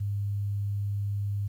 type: tone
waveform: sine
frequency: 101.2 Hz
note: G#2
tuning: 44 cents flat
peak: -27 dBFS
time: 0-1.48 s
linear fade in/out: 10 ms
effects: 10-bit